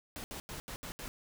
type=noise bursts at uneven times; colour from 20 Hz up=pink; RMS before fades=-43 dBFS; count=6; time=0.16-0.24 / 0.31-0.4 / 0.49-0.6 / 0.68-0.76 / 0.83-0.92 / 0.99-1.08 s; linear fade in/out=0 ms; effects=none